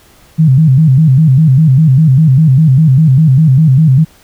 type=tone with vibrato; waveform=sine; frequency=144.5 Hz; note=D3; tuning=28 cents flat; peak=-3 dBFS; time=0.38-4.05 s; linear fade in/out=20 ms; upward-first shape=square; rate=5 Hz; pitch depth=170 cents each way; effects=pink hiss -44 dBFS RMS until 4.23 s